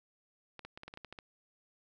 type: clicks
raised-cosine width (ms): 0.3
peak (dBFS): -30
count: 10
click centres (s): 0.593 / 0.65 / 0.775 / 0.834 / 0.88 / 0.939 / 0.974 / 1.047 / 1.126 / 1.188
effects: none